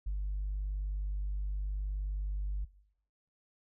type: tone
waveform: sine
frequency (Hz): 49.6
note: G1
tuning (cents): +21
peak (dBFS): -30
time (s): 0.06-2.65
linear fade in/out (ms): 10
effects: noise-tail reverb RT60 0.8 s tail -22 dB re dry + tanh soft clip ceiling -29 dBFS